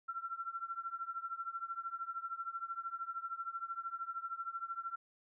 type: tone with tremolo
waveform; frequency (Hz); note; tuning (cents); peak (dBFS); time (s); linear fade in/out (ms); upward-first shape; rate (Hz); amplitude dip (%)
sine; 1357; E6; +50; -35; 0.08-4.96; 10; triangle; 13; 95
effects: none